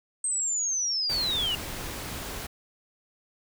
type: linear sweep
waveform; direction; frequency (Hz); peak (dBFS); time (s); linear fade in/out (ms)
sine; down; 8372 to 2794; -25; 0.24-1.55; 2
type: noise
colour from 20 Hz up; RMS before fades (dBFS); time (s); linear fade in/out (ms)
pink; -36; 1.09-2.47; 10
effects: none